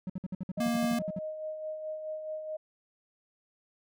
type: tone bursts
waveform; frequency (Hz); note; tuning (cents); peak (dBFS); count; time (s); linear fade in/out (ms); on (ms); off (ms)
triangle; 185; F#3; 0; -30; 14; 0.07-1.189; 2; 27; 57
type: tone with tremolo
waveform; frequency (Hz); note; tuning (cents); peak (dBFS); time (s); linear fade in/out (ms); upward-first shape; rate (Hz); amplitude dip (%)
sine; 622; D#5; -1; -33; 0.57-2.57; 10; sine; 4.7; 45
type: tone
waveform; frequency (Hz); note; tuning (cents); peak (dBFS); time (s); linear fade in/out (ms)
square; 234.7; A#3; +12; -28; 0.6-0.99; 5
effects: none